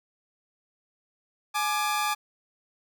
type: tone pair together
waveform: sawtooth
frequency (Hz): 841.5 / 1190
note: G#5 / D6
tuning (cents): +23 / +22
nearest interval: tritone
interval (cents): 599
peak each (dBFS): -24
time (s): 1.54-2.15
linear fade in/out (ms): 20
effects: none